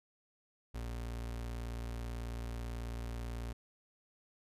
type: tone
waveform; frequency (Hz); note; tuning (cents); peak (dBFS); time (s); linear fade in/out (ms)
35% pulse; 58.27; A#1; 0; -37; 0.74-3.53; 10
effects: resampled to 32000 Hz